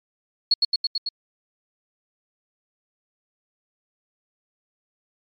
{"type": "tone with echo", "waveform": "sine", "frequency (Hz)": 4340, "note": "C#8", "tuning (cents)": -37, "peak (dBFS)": -13, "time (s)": [0.51, 0.54], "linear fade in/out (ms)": 5, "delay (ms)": 110, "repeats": 5, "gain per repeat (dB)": -2, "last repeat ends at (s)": 1.09, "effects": ["MP3 48 kbps"]}